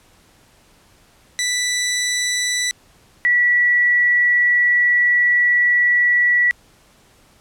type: tone pair in turn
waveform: 15% pulse / sine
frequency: 1975.5 / 1946.1 Hz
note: B6 / B6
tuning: 0 / -26 cents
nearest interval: unison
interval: 26 cents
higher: first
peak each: -12 dBFS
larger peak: neither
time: 1.39-2.71 / 3.25-6.51 s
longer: second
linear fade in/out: 0 ms
effects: pink hiss -53 dBFS RMS until 7.4 s + low-pass 12000 Hz 12 dB/octave